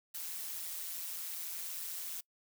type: noise with amplitude modulation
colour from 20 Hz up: blue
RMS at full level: -39 dBFS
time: 0.14-2.21 s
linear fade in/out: 10 ms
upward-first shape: sine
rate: 169 Hz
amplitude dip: 55%
effects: noise-tail reverb RT60 0.1 s tail -24 dB re dry